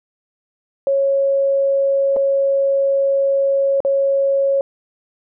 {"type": "tone with dropouts", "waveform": "sine", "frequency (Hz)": 550, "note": "C#5", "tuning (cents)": -14, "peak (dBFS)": -13, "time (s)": [0.87, 4.61], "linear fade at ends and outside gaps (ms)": 1, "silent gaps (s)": [[2.163, 2.167], [3.804, 3.849]], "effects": []}